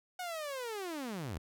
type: linear sweep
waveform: sawtooth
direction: down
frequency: 740 to 65.41 Hz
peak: -34 dBFS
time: 0.19-1.38 s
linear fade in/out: 5 ms
effects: none